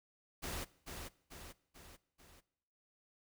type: noise with echo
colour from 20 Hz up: pink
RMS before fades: -42 dBFS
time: 0.42-0.65 s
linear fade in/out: 20 ms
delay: 440 ms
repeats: 4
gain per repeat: -5 dB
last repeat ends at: 2.41 s
effects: noise-tail reverb RT60 0.8 s tail -21 dB re dry